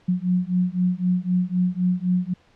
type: beating tone pair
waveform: sine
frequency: 178.9 / 182.8 Hz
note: F3 / F#3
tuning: +42 / -21 cents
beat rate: 3.9 Hz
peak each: -22 dBFS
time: 0.08-2.34 s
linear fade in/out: 10 ms
effects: pink hiss -58 dBFS RMS until 2.55 s + low-pass 4000 Hz 12 dB/octave